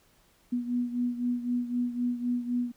sine beating tone pair, 243 / 246.9 Hz, B3 / B3, -28 / 0 cents, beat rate 3.9 Hz, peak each -28 / -33 dBFS, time 0.52-2.72 s, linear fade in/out 10 ms, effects pink hiss -64 dBFS RMS until 2.76 s

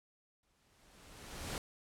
pink noise with exponential growth, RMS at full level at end -39 dBFS, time 0.43-1.58 s, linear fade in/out 1 ms, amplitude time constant 250 ms, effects low-pass 11000 Hz 12 dB/octave

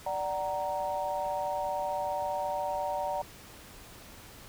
sine chord, D augmented, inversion none, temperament equal with one note detuned, 587.3 / 752.5 / 932.3 Hz, D5 / F#5 / A#5, 0 / +29 / 0 cents, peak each -34 dBFS, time 0.06-3.22 s, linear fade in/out 5 ms, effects pink hiss -50 dBFS RMS until 4.48 s

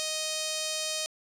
5% pulse tone with notch filter, 624 Hz, D#5, 5 cents sharp, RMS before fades -32 dBFS, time 0-1.06 s, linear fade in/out 0 ms, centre 1500 Hz, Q 0.84, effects resampled to 32000 Hz + 10-bit

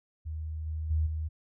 sine tone with level steps, 78.4 Hz, D#2, 14 cents sharp, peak -33 / -31 / -24 / -30 dBFS, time 0.25-1.29 s, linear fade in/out 20 ms, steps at 0.66 / 0.9 / 1.06 s, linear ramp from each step 10 ms, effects none

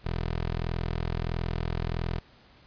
15% pulse tone, 41.53 Hz, E1, 14 cents sharp, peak -22 dBFS, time 0.04-2.2 s, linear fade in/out 20 ms, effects pink hiss -57 dBFS RMS until 2.66 s + resampled to 11025 Hz

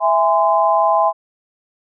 sine chord, E augmented, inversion none, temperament just, 659.3 / 824.1 / 1030.1 Hz, E5 / G#5 / B#5, 0 / -14 / -27 cents, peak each -16 dBFS, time 0-1.13 s, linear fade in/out 50 ms, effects none

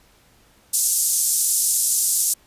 pink band-pass noise, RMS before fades -20 dBFS, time 0.73-2.34 s, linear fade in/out 10 ms, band 6800 to 12000 Hz, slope 24 dB/octave, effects pink hiss -56 dBFS RMS until 2.46 s + resampled to 32000 Hz

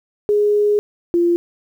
sine tone pair in turn, 415.3 / 344.9 Hz, G#4 / F4, 0 / -22 cents, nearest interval minor third, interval 322 cents, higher first, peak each -12 dBFS, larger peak neither, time 0.29-0.79 / 1.14-1.36 s, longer first, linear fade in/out 0 ms, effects 8-bit

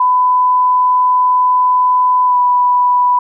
sine tone with pitch glide, 1001 to 987.8 Hz, B5 to B5, +23 to 0 cents, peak -8 dBFS, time 0-3.19 s, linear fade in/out 5 ms, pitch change -23 cents, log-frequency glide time 2.25-2.37 s, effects none

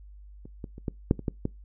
clicks, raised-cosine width 3 ms, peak -30 / -23 / -30 / -16 / -7 / -23 / -14 / -14 dBFS, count 8, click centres 0.455 / 0.642 / 0.781 / 0.882 / 1.111 / 1.193 / 1.282 / 1.454 s, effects noise-tail reverb RT60 0.2 s tail -24 dB re dry + added 50 Hz sine -45 dBFS peak until 1.64 s

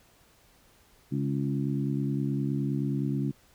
harmonic tone with a mistuned harmonic, 69.6 Hz, C#2, 8 cents sharp, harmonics 2 / 3 / 4 / 5, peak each -29 / -32 / -32 / -38 dBFS, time 1.11-3.32 s, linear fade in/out 20 ms, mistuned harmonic 5, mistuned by -18 cents, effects pink hiss -61 dBFS RMS until 3.54 s

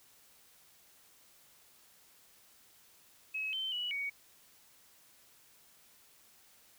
sine tone with pitch steps, 2566 / 3091 / 2940 / 2242 Hz, E7 / G7 / F#7 / C#7, -47 / -25 / -12 / +19 cents, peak -34 dBFS, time 3.34-4.1 s, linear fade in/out 10 ms, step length 190 ms, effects white hiss -63 dBFS RMS until 6.78 s

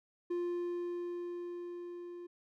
triangle tone with level ramp, 350 Hz, F4, 4 cents sharp, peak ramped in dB -30 to -42 dBFS, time 0.3-2.27 s, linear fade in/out 10 ms, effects none

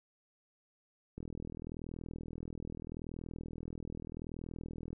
click train, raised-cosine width 3 ms, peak -30 dBFS, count 154, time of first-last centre 1.18-4.93 s, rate 40.8 Hz, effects none

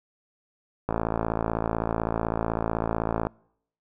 click train, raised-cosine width 1 ms, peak -11 dBFS, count 134, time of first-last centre 0.89-3.269 s, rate 55.9 Hz, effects noise-tail reverb RT60 0.7 s tail -26 dB re dry

